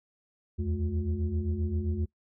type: tone cluster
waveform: sine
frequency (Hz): 77.7 / 85.3 / 213.5 / 358.9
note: D#2 / F2 / G#3 / F4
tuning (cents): -2 / -40 / +48 / +47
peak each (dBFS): -33 / -29 / -35 / -38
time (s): 0.58-2.06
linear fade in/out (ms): 20
effects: noise-tail reverb RT60 0.1 s tail -21 dB re dry + tanh soft clip ceiling -18 dBFS